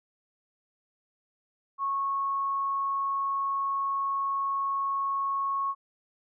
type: tone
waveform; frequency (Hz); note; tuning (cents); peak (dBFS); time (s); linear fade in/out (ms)
sine; 1100; C#6; -14; -26; 1.78-5.75; 50
effects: none